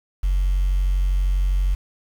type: tone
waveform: sine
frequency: 46.25 Hz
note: F#1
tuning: in tune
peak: -15 dBFS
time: 0.23-1.75 s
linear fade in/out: 10 ms
effects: tanh soft clip ceiling -14 dBFS + 7-bit

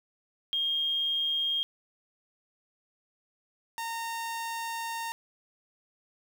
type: tone pair in turn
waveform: sine / sawtooth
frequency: 3229 / 918.2 Hz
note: G#7 / A#5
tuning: -49 / -26 cents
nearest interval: octave + minor seventh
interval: 2177 cents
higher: first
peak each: -26 / -29 dBFS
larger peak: first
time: 0.53-1.63 / 3.78-5.12 s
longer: second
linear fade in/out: 0 ms
effects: 9-bit

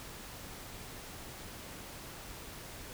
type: silence
effects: pink hiss -47 dBFS RMS until 2.93 s

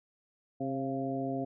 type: harmonic tone with a mistuned harmonic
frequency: 134 Hz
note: C3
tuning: 42 cents sharp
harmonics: 1 / 2 / 3 / 4 / 5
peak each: -40 / -34 / -40 / -41 / -37 dBFS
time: 0.6-1.45 s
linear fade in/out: 10 ms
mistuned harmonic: 5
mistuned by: +39 cents
effects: none

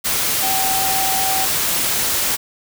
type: tone in noise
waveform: sine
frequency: 768 Hz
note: G5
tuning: 36 cents flat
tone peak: -21 dBFS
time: 0.42-1.46 s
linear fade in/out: 20 ms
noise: white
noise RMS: -19 dBFS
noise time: 0.04-2.37 s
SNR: -5 dB
effects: none

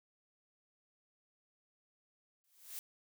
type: noise with exponential growth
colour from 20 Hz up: blue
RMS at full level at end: -41 dBFS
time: 2.44-2.79 s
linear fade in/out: 0 ms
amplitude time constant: 76 ms
effects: none

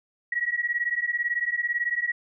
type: beating tone pair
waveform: sine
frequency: 1907 / 1925 Hz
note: A#6 / B6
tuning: +39 / -45 cents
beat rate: 18 Hz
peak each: -27 dBFS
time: 0.32-2.12 s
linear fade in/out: 5 ms
effects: none

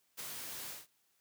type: noise with ADSR envelope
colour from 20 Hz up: white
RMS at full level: -42 dBFS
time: 0.17-0.87 s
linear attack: 25 ms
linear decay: 17 ms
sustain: -2 dB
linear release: 170 ms
effects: white hiss -75 dBFS RMS until 1.2 s + high-pass 80 Hz 12 dB/octave

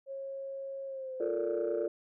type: tone with pitch glide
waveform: sine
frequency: 544 to 517.6 Hz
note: C#5 to C5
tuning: -33 to -19 cents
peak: -37 dBFS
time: 0.06-1.32 s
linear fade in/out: 50 ms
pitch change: -86 cents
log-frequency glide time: 0.86-1.14 s
type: chord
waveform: sine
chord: Bb major seventh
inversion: second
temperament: just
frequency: 349.6 / 437 / 466.2 / 582.7 Hz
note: F4 / A4 / Bb4 / D5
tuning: +2 / -12 / 0 / -14 cents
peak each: -34 dBFS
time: 1.2-1.88 s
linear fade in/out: 5 ms
effects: tanh soft clip ceiling -23 dBFS

